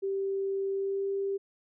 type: tone with pitch glide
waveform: sine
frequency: 390.6 to 394 Hz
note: G4 to G4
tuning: -6 to +9 cents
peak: -28 dBFS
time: 0.02-1.38 s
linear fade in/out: 20 ms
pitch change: +15 cents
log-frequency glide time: 0.71-1.08 s
effects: none